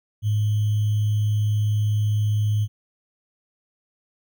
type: tone with sample-and-hold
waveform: sine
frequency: 105.6 Hz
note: G#2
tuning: 29 cents sharp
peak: -18 dBFS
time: 0.22-2.68 s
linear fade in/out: 50 ms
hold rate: 3150 Hz
effects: none